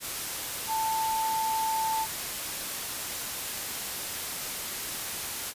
sine tone in noise, 884 Hz, A5, 8 cents sharp, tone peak -26 dBFS, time 0.67-2.07 s, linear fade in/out 50 ms, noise white, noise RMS -34 dBFS, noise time 0-5.54 s, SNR +5 dB, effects resampled to 32000 Hz

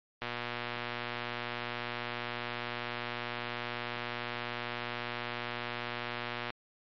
click train, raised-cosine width 0.3 ms, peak -19 dBFS, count 755, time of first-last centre 0.22-6.503 s, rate 120 Hz, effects low-pass 4000 Hz 12 dB/octave + MP3 48 kbps

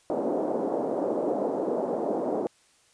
pink band-pass noise, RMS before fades -28 dBFS, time 0.1-2.47 s, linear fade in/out 0 ms, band 280 to 690 Hz, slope 24 dB/octave, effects white hiss -62 dBFS RMS until 2.93 s + resampled to 22050 Hz

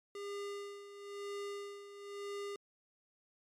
square tone with tremolo, 404 Hz, G#4, 48 cents flat, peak -40 dBFS, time 0.15-2.56 s, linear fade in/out 2 ms, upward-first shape sine, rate 1 Hz, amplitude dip 70%, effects low-pass 9000 Hz 12 dB/octave + MP3 96 kbps

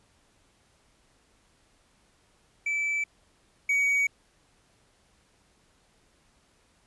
triangle tone pair in turn, 2314 / 2256 Hz, D7 / C#7, -26 / +30 cents, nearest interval unison, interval 44 cents, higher first, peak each -24 / -20 dBFS, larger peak second, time 2.66-3.04 / 3.69-4.07 s, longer neither, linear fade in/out 5 ms, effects pink hiss -65 dBFS RMS until 6.86 s + resampled to 24000 Hz

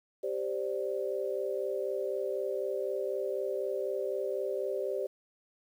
sine chord, G suspended fourth, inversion none, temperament equal, 392 / 523.3 / 587.3 Hz, G4 / C5 / D5, 0 / 0 / 0 cents, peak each -34 / -35 / -36 dBFS, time 0.23-5.07 s, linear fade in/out 10 ms, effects 10-bit

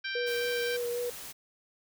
harmonic tone, 784 Hz, G5, in tune, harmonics 2 / 3 / 4 / 5 / 6 / 7, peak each -35 / -39 / -41 / -43 / -45 / -46 dBFS, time 0.04-0.77 s, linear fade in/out 10 ms
sine tone with vibrato, 481.7 Hz, B4, 43 cents flat, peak -30 dBFS, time 0.15-1.1 s, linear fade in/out 5 ms, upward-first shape sine, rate 3.7 Hz, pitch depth 16 cents each way
white noise, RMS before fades -43 dBFS, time 0.26-1.33 s, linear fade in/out 20 ms
effects none

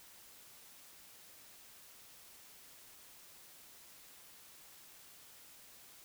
silence, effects white hiss -58 dBFS RMS until 6.04 s

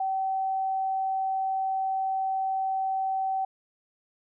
sine tone, 767 Hz, G5, 38 cents flat, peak -25 dBFS, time 0-3.45 s, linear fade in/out 5 ms, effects none

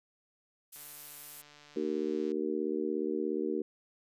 violet noise, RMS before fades -44 dBFS, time 0.72-1.42 s, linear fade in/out 10 ms
click train, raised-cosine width 0.2 ms, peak -38 dBFS, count 230, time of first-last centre 0.76-2.318 s, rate 147 Hz
harmonic tone, 77 Hz, D#2, 17 cents flat, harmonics 3 / 4 / 5 / 6, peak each -38 / -35 / -34 / -37 dBFS, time 1.76-3.62 s, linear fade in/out 5 ms
effects resampled to 32000 Hz

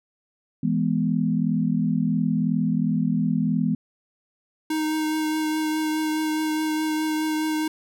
sine chord, E major, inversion none, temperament equal, 164.81 / 207.7 / 246.9 Hz, E3 / G#3 / B3, 0 / 0 / 0 cents, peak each -24 dBFS, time 0.63-3.75 s, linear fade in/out 5 ms
square tone with vibrato, 311.1 Hz, D#4, in tune, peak -23 dBFS, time 4.7-7.68 s, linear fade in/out 5 ms, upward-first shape triangle, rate 4.8 Hz, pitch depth 15 cents each way
effects none

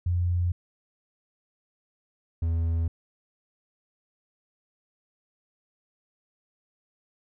sine / triangle tone pair in turn, 88 / 82.73 Hz, F2 / E2, +14 / +7 cents, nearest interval minor second, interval 107 cents, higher first, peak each -22 / -21 dBFS, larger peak second, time 0.06-0.52 / 2.42-2.88 s, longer neither, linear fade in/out 5 ms, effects none

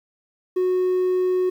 triangle tone, 367 Hz, F#4, 14 cents flat, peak -15 dBFS, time 0.56-1.5 s, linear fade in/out 10 ms, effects tanh soft clip ceiling -12 dBFS + 9-bit

